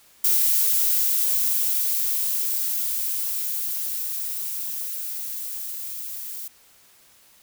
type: noise with level ramp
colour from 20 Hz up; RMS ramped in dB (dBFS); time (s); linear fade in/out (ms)
violet; -19 to -34; 0.24-6.48; 5
effects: white hiss -55 dBFS RMS until 7.42 s